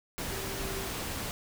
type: tone in noise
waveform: sine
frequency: 388.9 Hz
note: G4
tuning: 14 cents flat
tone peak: -41 dBFS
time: 0.32-0.87 s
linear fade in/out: 0 ms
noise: pink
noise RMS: -36 dBFS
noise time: 0.18-1.31 s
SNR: -8 dB
effects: none